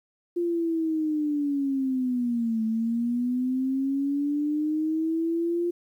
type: linear two-way sweep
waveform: sine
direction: down then up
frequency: 349.2 to 220 to 349.2 Hz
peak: -23 dBFS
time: 0.36-5.71 s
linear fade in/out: 10 ms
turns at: 2.64 s
effects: 10-bit